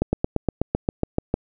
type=slowing click train; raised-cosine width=2 ms; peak=-6 dBFS; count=11; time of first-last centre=0.02-1.341 s; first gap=110 ms; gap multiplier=1.04; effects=none